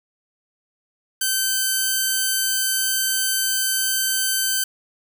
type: tone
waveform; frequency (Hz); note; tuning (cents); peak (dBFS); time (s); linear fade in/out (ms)
5% pulse; 1543; G6; -28; -8; 1.21-4.64; 5
effects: none